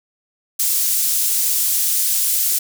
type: high-pass noise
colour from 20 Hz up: pink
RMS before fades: -18 dBFS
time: 0.59-2.59 s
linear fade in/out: 10 ms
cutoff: 8400 Hz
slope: 12 dB/octave
effects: none